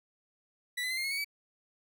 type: tone with pitch steps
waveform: 30% pulse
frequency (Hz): 1964 / 2015 / 2066 / 2120 / 2174 / 2230 / 2288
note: B6 / B6 / C7 / C7 / C#7 / C#7 / D7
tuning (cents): -10 / +34 / -22 / +22 / -34 / +10 / -46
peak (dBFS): -29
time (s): 0.77-1.246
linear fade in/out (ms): 10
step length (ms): 68
effects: none